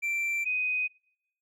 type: tone pair in turn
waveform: triangle / sine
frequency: 2349 / 2501 Hz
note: D7 / D#7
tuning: 0 / +8 cents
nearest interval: minor second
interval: 108 cents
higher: second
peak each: -26 dBFS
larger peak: neither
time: 0.02-0.45 / 0.45-0.88 s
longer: neither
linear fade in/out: 20 ms
effects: noise-tail reverb RT60 0.7 s tail -24 dB re dry